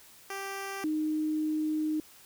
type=tone pair in turn; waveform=10% pulse / sine; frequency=392 / 308.8 Hz; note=G4 / D#4; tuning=0 / -13 cents; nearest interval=major third; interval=413 cents; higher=first; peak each=-27 dBFS; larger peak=neither; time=0.3-0.84 / 0.84-2 s; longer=second; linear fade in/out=2 ms; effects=white hiss -55 dBFS RMS until 2.25 s